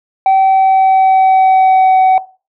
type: tone with pitch glide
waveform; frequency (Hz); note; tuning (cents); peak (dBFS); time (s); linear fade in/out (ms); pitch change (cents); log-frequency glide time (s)
sine; 769 to 753.6; G5 to F#5; -33 to +32; -3; 0.26-2.18; 2; -35; 0.39-2
effects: noise-tail reverb RT60 0.3 s tail -17 dB re dry + tanh soft clip ceiling -5 dBFS